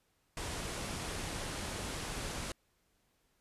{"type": "low-pass noise", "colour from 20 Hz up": "pink", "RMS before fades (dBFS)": -40, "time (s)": [0.37, 2.52], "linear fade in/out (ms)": 2, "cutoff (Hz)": 11000, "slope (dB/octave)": 48, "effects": ["pink hiss -75 dBFS RMS until 3.4 s", "resampled to 32000 Hz"]}